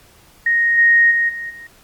sine tone with level steps, 1866 Hz, A#6, 1 cent sharp, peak -12 / -8 / -13 / -24 / -33 dBFS, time 0.46-1.67 s, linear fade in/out 5 ms, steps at 0.77 / 1.1 / 1.28 / 1.49 s, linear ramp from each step 20 ms, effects pink hiss -49 dBFS RMS until 1.83 s + MP3 96 kbps

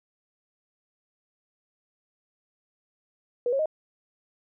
sine tone with pitch steps, 485.1 / 545 / 623 Hz, B4 / C#5 / D#5, -31 / -29 / +2 cents, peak -22 dBFS, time 3.46-3.658 s, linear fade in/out 2 ms, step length 66 ms, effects none

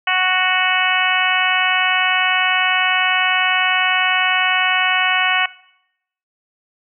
harmonic tone, 370 Hz, F#4, in tune, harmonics 2 / 3 / 4 / 5 / 6 / 7 / 8, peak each -22 / -22 / -22 / -22 / -22 / -22 / -22 dBFS, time 0.07-5.46 s, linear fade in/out 5 ms, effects noise-tail reverb RT60 0.8 s tail -20 dB re dry

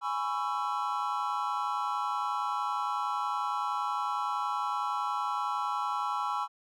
triangle chord, C# minor seventh, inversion second, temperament just, 831.5 / 997.9 / 1108.7 / 1330.5 Hz, G#5 / B5 / C#6 / E6, +2 / +18 / 0 / +16 cents, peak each -33 dBFS, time 0.01-6.48 s, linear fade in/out 50 ms, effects none

